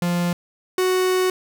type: tone pair in turn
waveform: 45% pulse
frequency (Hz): 174.61 / 370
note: F3 / F#4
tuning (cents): 0 / 0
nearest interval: octave + minor second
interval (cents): 1300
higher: second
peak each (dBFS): -19 / -17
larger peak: second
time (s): 0.02-0.33 / 0.78-1.3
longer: second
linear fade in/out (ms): 2
effects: none